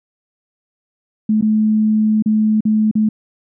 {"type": "tone with dropouts", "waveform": "sine", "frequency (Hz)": 215.7, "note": "A3", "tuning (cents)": -34, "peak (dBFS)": -11, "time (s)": [1.29, 3.09], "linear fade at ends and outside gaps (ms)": 5, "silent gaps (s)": [[1.412, 1.423], [2.224, 2.259], [2.607, 2.652], [2.913, 2.953]], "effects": []}